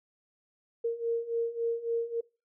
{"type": "beating tone pair", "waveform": "sine", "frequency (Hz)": [461.6, 465.2], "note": ["A#4", "A#4"], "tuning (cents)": [-17, -4], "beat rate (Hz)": 3.6, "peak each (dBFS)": [-33, -30], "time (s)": [0.84, 2.21], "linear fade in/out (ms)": 10, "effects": ["noise-tail reverb RT60 0.3 s tail -23 dB re dry"]}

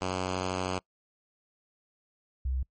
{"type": "tone pair in turn", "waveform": ["5% pulse", "sine"], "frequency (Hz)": [92.5, 64.77], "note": ["F#2", "C2"], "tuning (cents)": [0, -17], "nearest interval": "tritone", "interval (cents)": 617, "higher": "first", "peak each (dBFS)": [-18, -27], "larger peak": "first", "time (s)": [[0.01, 0.79], [2.45, 2.63]], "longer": "first", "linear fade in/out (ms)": 5, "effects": ["noise-tail reverb RT60 0.1 s tail -24 dB re dry", "MP3 32 kbps"]}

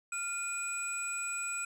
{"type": "tone cluster", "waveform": "sine", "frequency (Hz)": [1396, 2460, 7880], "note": ["F6", "D#7", "B8"], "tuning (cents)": [-1, -20, -5], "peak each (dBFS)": [-38, -37, -36], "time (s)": [0.12, 1.65], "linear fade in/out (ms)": 5, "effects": ["tanh soft clip ceiling -28 dBFS"]}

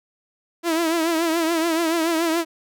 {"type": "tone with vibrato", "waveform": "sawtooth", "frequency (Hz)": 329.6, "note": "E4", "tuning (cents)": 0, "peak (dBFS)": -15, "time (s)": [0.63, 2.45], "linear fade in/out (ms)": 50, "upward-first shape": "triangle", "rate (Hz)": 7, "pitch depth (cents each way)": 87, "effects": []}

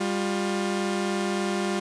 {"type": "tone pair together", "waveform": "sawtooth", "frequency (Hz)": [198.8, 354.2], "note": ["G3", "F4"], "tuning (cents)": [25, 24], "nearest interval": "minor seventh", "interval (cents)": 999, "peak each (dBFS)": [-23, -24], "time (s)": [0, 1.8], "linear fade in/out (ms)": 10, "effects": ["resampled to 22050 Hz"]}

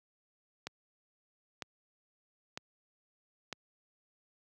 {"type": "click train", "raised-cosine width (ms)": 0.2, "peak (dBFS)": -21, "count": 4, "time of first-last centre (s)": [0.67, 3.527], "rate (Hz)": 1.05, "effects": ["high-pass 100 Hz 12 dB/octave"]}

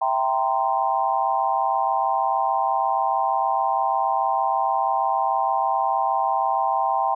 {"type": "chord", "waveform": "sine", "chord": "C dominant seventh", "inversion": "first", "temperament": "equal with one note detuned", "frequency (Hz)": [659.3, 784, 932.3, 1038.7], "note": ["E5", "G5", "Bb5", "C6"], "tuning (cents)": [0, 0, 0, -13], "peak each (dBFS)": [-28, -22, -25, -25], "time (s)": [0.01, 7.15], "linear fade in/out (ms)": 10, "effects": []}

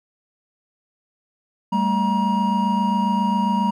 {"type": "tone cluster", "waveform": "triangle", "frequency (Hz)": [197.2, 224.6, 950], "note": ["G3", "A3", "A#5"], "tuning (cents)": [11, 36, 33], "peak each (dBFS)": [-19, -22, -19], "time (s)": [1.72, 3.71], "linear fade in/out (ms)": 10, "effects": []}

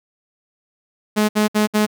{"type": "tone bursts", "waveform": "sawtooth", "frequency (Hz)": 212, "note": "G#3", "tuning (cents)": 36, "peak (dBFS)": -10, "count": 4, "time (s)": [1.16, 1.866], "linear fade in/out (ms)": 20, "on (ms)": 130, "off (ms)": 62, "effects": []}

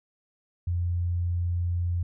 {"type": "tone", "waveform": "sine", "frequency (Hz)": 87.31, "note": "F2", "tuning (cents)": 0, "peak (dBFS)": -24, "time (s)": [0.67, 2.03], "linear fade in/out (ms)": 5, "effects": []}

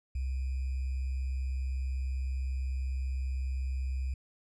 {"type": "tone with sample-and-hold", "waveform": "sine", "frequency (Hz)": 65.41, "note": "C2", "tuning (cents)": 0, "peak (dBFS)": -30, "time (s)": [0.15, 4.14], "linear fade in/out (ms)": 5, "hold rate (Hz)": 2450, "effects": ["resampled to 22050 Hz"]}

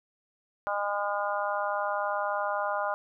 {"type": "harmonic tone", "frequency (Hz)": 203.6, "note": "G#3", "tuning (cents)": -34, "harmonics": [3, 4, 5, 6, 7], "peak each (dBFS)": [-32, -33, -34, -35, -35], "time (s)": [0.67, 2.94], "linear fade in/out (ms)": 0, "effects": []}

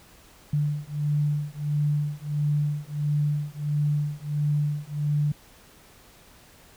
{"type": "beating tone pair", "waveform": "sine", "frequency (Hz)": [146.83, 148.33], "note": ["D3", "D3"], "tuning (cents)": [0, 18], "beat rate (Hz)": 1.5, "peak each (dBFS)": -26, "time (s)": [0.53, 5.32], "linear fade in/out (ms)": 5, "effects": ["pink hiss -53 dBFS RMS until 6.76 s"]}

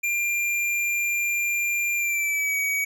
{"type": "tone with pitch glide", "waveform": "square", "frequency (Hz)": [2388, 2264], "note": ["D7", "C#7"], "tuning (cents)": [28, 36], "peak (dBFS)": -23, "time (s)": [0.03, 2.85], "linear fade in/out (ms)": 10, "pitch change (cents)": -92, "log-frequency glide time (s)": [1.96, 2.57], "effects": []}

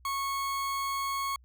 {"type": "tone", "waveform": "40% pulse", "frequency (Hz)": 1100, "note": "C#6", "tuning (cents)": -14, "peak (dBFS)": -29, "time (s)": [0.05, 1.36], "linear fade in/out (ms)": 2, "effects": ["added 62 Hz sine -55 dBFS peak until 1.44 s"]}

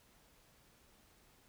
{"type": "silence", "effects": ["pink hiss -67 dBFS RMS until 1.48 s"]}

